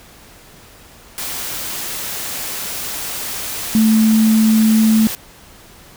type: tone in noise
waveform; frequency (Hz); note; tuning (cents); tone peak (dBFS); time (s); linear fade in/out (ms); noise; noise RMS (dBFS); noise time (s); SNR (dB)
sine; 220; A3; 0; -9; 3.75-5.07; 0; white; -25; 1.18-5.15; +13
effects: pink hiss -43 dBFS RMS until 5.96 s